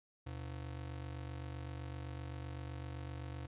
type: ring-modulated tone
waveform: square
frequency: 101 Hz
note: G#2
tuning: 48 cents flat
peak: -40 dBFS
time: 0.26-3.47 s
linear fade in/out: 10 ms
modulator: 23.9 Hz
effects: resampled to 8000 Hz